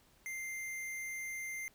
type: tone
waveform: square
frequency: 2093 Hz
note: C7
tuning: in tune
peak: -40 dBFS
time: 0.26-1.68 s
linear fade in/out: 0 ms
effects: pink hiss -67 dBFS RMS until 1.74 s